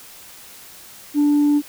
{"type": "tone", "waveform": "sine", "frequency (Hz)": 292.4, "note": "D4", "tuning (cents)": -7, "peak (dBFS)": -11, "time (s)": [1.14, 1.62], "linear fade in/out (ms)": 50, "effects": ["tanh soft clip ceiling -11 dBFS", "white hiss -42 dBFS RMS until 1.68 s"]}